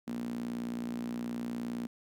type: tone with high-pass filter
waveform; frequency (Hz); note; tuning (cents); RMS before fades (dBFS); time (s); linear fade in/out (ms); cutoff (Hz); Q
sawtooth; 59.2; A#1; +27; -37; 0.07-1.87; 5; 230; 7.3
effects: none